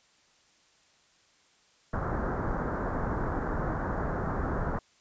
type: low-pass noise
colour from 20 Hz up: pink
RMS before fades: -31 dBFS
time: 1.93-4.79 s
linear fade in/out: 5 ms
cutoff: 1600 Hz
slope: 48 dB/octave
effects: white hiss -64 dBFS RMS until 5 s + resampled to 16000 Hz